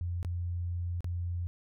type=tone with dropouts; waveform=sine; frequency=87.3 Hz; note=F2; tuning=in tune; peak=-31 dBFS; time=0.01-1.47 s; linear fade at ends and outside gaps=0 ms; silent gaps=0.229-0.248 / 1.006-1.044 s; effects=none